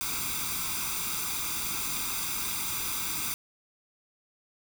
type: noise with comb filter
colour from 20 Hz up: white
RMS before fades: -32 dBFS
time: 0.01-3.34 s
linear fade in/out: 0 ms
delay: 0.83 ms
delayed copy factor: +0.85
effects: none